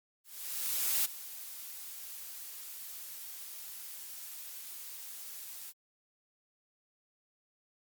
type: noise with ADSR envelope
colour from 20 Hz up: blue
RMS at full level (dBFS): -29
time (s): 0.24-5.73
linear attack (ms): 810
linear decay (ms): 14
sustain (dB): -16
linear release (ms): 40
effects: Opus 48 kbps